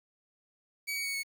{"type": "tone with pitch steps", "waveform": "sawtooth", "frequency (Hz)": [2270, 2249, 2228, 2208], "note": ["C#7", "C#7", "C#7", "C#7"], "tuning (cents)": [41, 24, 8, -7], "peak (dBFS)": -29, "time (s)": [0.87, 1.234], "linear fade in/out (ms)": 20, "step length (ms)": 91, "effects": ["10-bit"]}